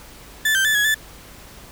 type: tone with pitch steps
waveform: 35% pulse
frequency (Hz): 1751 / 1563 / 1746 / 1675 / 1748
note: A6 / G6 / A6 / G#6 / A6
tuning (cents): -9 / -6 / -14 / +14 / -12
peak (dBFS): -14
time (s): 0.45-0.945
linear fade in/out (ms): 5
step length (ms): 99
effects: added 50 Hz sine -49 dBFS peak until 1.71 s + pink hiss -43 dBFS RMS until 1.71 s